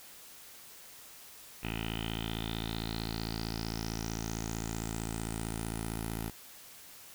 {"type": "tone with low-pass filter sweep", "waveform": "10% pulse", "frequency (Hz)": 55.5, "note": "A1", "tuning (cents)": 16, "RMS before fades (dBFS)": -37, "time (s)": [1.63, 6.3], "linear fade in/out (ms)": 5, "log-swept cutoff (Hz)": [2700, 12000], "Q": 7.1, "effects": ["white hiss -52 dBFS RMS until 7.14 s"]}